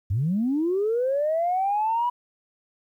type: linear sweep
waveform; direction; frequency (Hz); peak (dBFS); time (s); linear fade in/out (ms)
sine; up; 86.8 to 984; -20; 0.1-2.1; 10
effects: tanh soft clip ceiling -16 dBFS + 10-bit